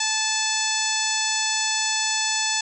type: harmonic tone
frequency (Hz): 872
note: A5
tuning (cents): -16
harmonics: 1 / 2 / 3 / 4 / 5 / 6 / 7 / 8 / 9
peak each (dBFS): -30 / -30 / -30 / -30 / -30 / -30 / -30 / -30 / -30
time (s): 0-2.61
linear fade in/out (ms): 5
effects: none